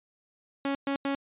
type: tone bursts at uneven times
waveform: sawtooth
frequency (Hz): 277.2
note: C#4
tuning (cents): 0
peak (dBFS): -23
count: 3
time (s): 0.65-0.75 / 0.87-0.96 / 1.05-1.15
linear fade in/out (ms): 2
effects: resampled to 8000 Hz